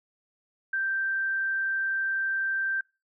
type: tone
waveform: sine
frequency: 1568 Hz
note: G6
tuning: in tune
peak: -25 dBFS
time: 0.73-2.81 s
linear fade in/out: 5 ms
effects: noise-tail reverb RT60 0.3 s tail -25 dB re dry